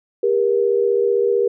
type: tone pair together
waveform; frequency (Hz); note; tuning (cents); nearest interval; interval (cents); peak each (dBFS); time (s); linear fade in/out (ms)
sine; 399.6 / 475.2; G4 / A#4; +33 / +33; minor third; 300; -17; 0.23-1.48; 5
effects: none